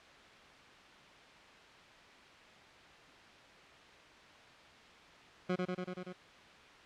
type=tone with echo; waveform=20% pulse; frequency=181.8 Hz; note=F#3; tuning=30 cents flat; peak=-26 dBFS; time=5.49-5.56 s; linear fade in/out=10 ms; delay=95 ms; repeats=6; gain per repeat=-2 dB; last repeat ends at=6.13 s; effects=white hiss -56 dBFS RMS until 6.85 s + low-pass 3000 Hz 12 dB/octave